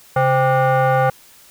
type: tone with frequency modulation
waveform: sine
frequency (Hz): 135.4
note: C#3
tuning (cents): -40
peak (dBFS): -11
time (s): 0.16-1.1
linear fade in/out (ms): 5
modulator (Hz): 656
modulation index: 1.6
effects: tanh soft clip ceiling -9 dBFS + white hiss -47 dBFS RMS until 1.5 s